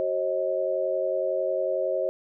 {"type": "tone cluster", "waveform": "sine", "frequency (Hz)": [376.7, 538, 629], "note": ["F#4", "C5", "D#5"], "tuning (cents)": [31, 48, 19], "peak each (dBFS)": [-31, -26, -28], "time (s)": [0, 2.09], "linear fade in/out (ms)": 0, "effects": []}